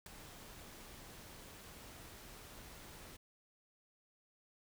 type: noise with ADSR envelope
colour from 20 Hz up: pink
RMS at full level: -44 dBFS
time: 0.06-3.17 s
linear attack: 4 ms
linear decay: 7 ms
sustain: -10 dB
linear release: 10 ms
effects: none